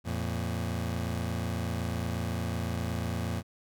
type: tone pair together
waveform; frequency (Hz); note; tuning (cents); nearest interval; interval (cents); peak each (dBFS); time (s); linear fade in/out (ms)
25% pulse; 85.55 / 113.7; F2 / A#2; -35 / -43; perfect fourth; 492; -29 / -30; 0.04-3.43; 50
effects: none